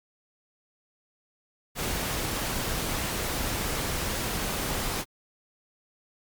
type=noise; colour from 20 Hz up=pink; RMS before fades=-30 dBFS; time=1.75-5.05 s; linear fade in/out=50 ms; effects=Opus 48 kbps